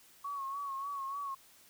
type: tone with vibrato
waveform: sine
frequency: 1108.7 Hz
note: C#6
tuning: in tune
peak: -36 dBFS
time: 0.24-1.35 s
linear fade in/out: 10 ms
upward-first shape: sine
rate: 3.4 Hz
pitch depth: 53 cents each way
effects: white hiss -61 dBFS RMS until 1.69 s